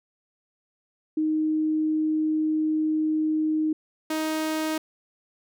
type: tone pair in turn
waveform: sine / sawtooth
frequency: 311.1 / 313.6 Hz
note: D#4 / D#4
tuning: 0 / +14 cents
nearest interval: unison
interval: 14 cents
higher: second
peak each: -21 dBFS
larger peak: neither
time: 1.17-3.73 / 4.1-4.78 s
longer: first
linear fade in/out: 5 ms
effects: none